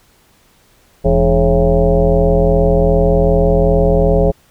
sine tone with frequency modulation, 293.7 Hz, D4, in tune, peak -8 dBFS, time 1.04-4.32 s, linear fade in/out 20 ms, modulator 126 Hz, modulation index 2.7, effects pink hiss -52 dBFS RMS until 4.5 s

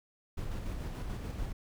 brown noise with tremolo, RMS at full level -36 dBFS, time 0.37-1.53 s, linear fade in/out 10 ms, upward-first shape square, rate 6.9 Hz, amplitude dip 30%, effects none

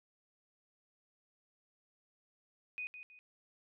sine tone with echo, 2489 Hz, D#7, in tune, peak -38 dBFS, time 2.78-2.87 s, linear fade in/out 0 ms, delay 160 ms, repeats 2, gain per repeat -9 dB, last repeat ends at 3.19 s, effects none

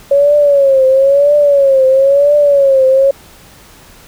sine tone with vibrato, 555 Hz, C#5, 2 cents sharp, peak -5 dBFS, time 0.11-3.11 s, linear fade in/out 5 ms, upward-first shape triangle, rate 1 Hz, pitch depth 110 cents each way, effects pink hiss -40 dBFS RMS until 4.07 s

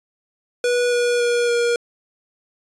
square tone with pitch steps, 487.5 / 483.3 / 479.1 / 475 Hz, B4 / B4 / A#4 / A#4, -23 / -38 / +47 / +33 cents, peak -17 dBFS, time 0.64-1.76 s, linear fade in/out 2 ms, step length 280 ms, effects resampled to 22050 Hz

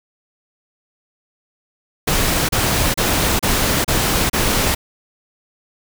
pink noise bursts, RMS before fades -17 dBFS, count 6, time 2.07-4.75 s, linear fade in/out 10 ms, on 420 ms, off 32 ms, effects none

